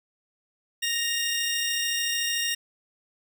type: tone pair together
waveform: 20% pulse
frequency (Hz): 1859.5 / 2806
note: A#6 / F7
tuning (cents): -5 / +8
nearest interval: perfect fifth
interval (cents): 713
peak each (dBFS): -23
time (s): 0.82-2.55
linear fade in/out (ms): 10
effects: none